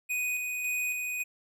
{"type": "tone with tremolo", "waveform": "square", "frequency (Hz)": 2489, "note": "D#7", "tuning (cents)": 0, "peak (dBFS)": -29, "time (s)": [0.09, 1.24], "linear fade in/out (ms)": 20, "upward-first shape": "square", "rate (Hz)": 1.8, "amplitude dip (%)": 30, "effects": []}